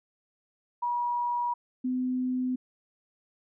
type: tone pair in turn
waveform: sine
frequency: 963 / 253.9 Hz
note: B5 / B3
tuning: -44 / +48 cents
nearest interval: octave + major seventh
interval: 2308 cents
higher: first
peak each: -26 dBFS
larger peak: neither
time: 0.82-1.54 / 1.84-2.56 s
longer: neither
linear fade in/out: 10 ms
effects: none